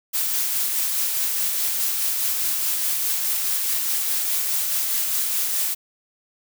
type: noise with tremolo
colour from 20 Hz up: blue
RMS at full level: -22 dBFS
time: 0.13-5.75 s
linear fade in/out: 20 ms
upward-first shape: sine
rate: 4.8 Hz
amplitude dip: 25%
effects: none